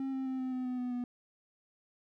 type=tone with pitch steps; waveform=triangle; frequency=268 / 264.6 / 261.3 / 258 / 254.7 / 251.5 / 248.3 / 245.2 Hz; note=C4 / C4 / C4 / C4 / C4 / B3 / B3 / B3; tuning=+42 / +20 / -2 / -24 / -46 / +32 / +9 / -12 cents; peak=-31 dBFS; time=0-1.04 s; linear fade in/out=2 ms; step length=130 ms; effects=none